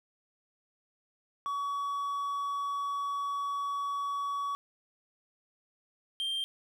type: tone pair in turn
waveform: triangle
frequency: 1130 / 3172 Hz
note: C#6 / G7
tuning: +33 / +20 cents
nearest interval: octave + tritone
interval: 1787 cents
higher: second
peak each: -29 / -29 dBFS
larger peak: neither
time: 1.46-4.55 / 6.2-6.44 s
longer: first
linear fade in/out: 0 ms
effects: none